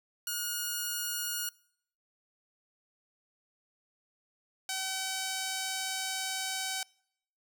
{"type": "tone pair in turn", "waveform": "5% pulse", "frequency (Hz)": [1439, 762.3], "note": ["F#6", "G5"], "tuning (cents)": [-49, -49], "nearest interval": "major seventh", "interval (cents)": 1100, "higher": "first", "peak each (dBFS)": -21, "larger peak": "neither", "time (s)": [[0.27, 1.49], [4.69, 6.83]], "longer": "second", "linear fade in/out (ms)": 2, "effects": ["noise-tail reverb RT60 0.7 s tail -26 dB re dry"]}